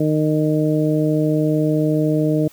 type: harmonic tone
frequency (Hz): 153.7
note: D#3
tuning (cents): -21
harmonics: 1 / 2 / 3 / 4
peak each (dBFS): -19 / -18 / -23 / -24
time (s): 0-2.48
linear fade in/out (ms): 5
effects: white hiss -49 dBFS RMS until 2.52 s